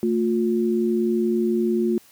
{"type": "tone pair together", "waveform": "sine", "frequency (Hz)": [224, 355.6], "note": ["A3", "F4"], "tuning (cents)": [31, 31], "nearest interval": "minor sixth", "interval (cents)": 800, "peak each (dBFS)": -21, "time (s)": [0.03, 1.98], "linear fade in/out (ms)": 0, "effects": ["white hiss -53 dBFS RMS until 2.11 s", "high-pass 100 Hz 12 dB/octave"]}